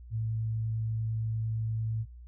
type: tone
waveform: sine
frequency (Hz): 111.4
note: A2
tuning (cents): +22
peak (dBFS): -29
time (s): 0.1-2.06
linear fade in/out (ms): 50
effects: noise-tail reverb RT60 0.1 s tail -23 dB re dry + added 60 Hz sine -45 dBFS peak until 2.27 s

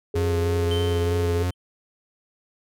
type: tone with pitch glide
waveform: sine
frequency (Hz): 415.3 to 423.3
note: G#4 to G#4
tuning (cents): 0 to +33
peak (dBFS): -24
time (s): 0.14-1.43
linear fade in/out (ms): 2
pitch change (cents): +33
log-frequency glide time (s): 0.37-1.13
type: tone with vibrato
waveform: 45% pulse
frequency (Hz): 88.8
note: F2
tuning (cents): +29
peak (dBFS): -22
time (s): 0.15-1.51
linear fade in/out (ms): 10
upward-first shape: sine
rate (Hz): 3.2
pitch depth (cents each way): 21
type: tone with exponential decay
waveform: triangle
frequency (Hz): 3095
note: G7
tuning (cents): -23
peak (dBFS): -27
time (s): 0.71-1.54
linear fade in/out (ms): 2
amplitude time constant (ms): 180
effects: none

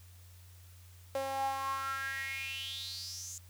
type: tone with high-pass filter sweep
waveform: sawtooth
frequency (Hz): 270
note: C#4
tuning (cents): -45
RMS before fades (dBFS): -38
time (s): 1.15-3.38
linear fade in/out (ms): 0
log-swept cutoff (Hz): 580 to 7100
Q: 7.8
effects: added 90 Hz sine -53 dBFS peak until 3.49 s + white hiss -62 dBFS RMS until 3.49 s

